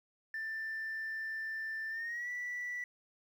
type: tone with pitch glide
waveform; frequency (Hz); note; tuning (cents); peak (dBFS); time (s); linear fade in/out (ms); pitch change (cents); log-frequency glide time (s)
sine; 1777 to 1960.3; A6 to B6; +17 to -13; -35; 0.34-2.84; 2; +170; 1.9-2.29
effects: tanh soft clip ceiling -34 dBFS + 11-bit